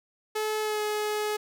sawtooth tone with pitch glide, 430.4 to 422.8 Hz, A4 to G#4, -38 to +31 cents, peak -23 dBFS, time 0.35-1.37 s, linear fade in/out 10 ms, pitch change -31 cents, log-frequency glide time 0.61-0.81 s, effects none

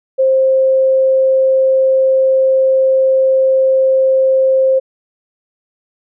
sine tone, 528 Hz, C5, 16 cents sharp, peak -8 dBFS, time 0.18-4.8 s, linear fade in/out 20 ms, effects none

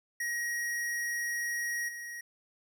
square tone with level steps, 1893 Hz, A#6, 26 cents sharp, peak -32 / -40 dBFS, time 0.2-2.21 s, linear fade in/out 5 ms, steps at 1.88 s, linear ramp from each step 10 ms, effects none

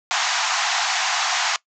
pink band-pass noise, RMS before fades -22 dBFS, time 0.11-1.56 s, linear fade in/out 0 ms, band 690 to 7300 Hz, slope 96 dB/octave, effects noise-tail reverb RT60 0.1 s tail -20 dB re dry

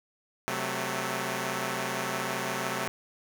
5% pulse chord, F# diminished, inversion second, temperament equal with one note detuned, 130.81 / 186.61 / 220 Hz, C3 / F#3 / A3, 0 / +15 / 0 cents, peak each -23 dBFS, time 0.48-2.88 s, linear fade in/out 0 ms, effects none

